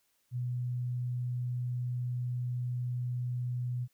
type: tone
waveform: sine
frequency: 123.47 Hz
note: B2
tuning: in tune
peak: -31 dBFS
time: 0.31-3.88 s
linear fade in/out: 50 ms
effects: white hiss -74 dBFS RMS until 3.93 s